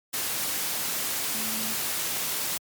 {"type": "tone in noise", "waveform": "sine", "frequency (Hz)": 220, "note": "A3", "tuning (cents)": 0, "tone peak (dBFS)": -37, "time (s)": [1.34, 1.74], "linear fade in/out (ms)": 10, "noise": "white", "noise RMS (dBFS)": -29, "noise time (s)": [0.13, 2.58], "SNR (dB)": -11, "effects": ["high-pass 100 Hz 12 dB/octave", "MP3 96 kbps"]}